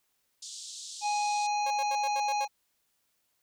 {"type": "band-pass noise", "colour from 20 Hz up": "white", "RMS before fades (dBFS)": -43, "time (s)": [0.42, 1.47], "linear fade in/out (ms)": 5, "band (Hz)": [3500, 8000], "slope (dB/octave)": 48}
{"type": "harmonic tone", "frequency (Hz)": 830.6, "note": "G#5", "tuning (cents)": 0, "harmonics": [1, 3, 5, 7, 8], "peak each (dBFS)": [-27, -38, -41, -44, -49], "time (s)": [1.01, 2.48], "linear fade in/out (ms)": 50}
{"type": "tone bursts", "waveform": "sawtooth", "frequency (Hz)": 544, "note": "C#5", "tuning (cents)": -33, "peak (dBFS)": -33, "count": 7, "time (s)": [1.66, 2.45], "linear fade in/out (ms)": 5, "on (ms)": 46, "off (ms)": 78}
{"effects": ["white hiss -75 dBFS RMS until 3.42 s"]}